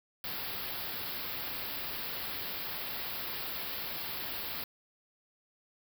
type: band-stop noise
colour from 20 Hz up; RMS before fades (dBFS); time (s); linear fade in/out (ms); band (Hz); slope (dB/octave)
white; -38; 0.24-4.64; 2; 5100 to 12000; 96
effects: none